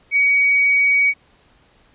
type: tone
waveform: sine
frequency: 2257 Hz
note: C#7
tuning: 31 cents sharp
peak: -12 dBFS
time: 0.11-1.14 s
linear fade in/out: 50 ms
effects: pink hiss -55 dBFS RMS until 1.94 s + resampled to 8000 Hz